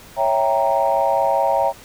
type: chord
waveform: sine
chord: C# diminished seventh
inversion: none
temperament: equal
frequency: 554.4 / 659.3 / 784 / 932.3 Hz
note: C#5 / E5 / G5 / Bb5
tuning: 0 / 0 / 0 / 0 cents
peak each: -20 dBFS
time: 0.16-1.73 s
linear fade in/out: 50 ms
effects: tanh soft clip ceiling -6 dBFS + pink hiss -43 dBFS RMS until 1.84 s